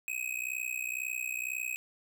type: tone with amplitude modulation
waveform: square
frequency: 2535 Hz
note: D#7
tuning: 32 cents sharp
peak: -30 dBFS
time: 0.08-1.76 s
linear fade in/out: 0 ms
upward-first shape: sine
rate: 62 Hz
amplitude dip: 95%
effects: none